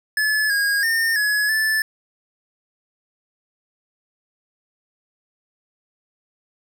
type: tone with pitch steps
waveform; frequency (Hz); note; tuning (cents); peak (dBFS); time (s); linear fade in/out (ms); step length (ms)
square; 1722 / 1635 / 1819 / 1692 / 1750; A6 / G#6 / A#6 / G#6 / A6; -38 / -28 / -43 / +32 / -10; -18; 0.17-1.82; 2; 330
effects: none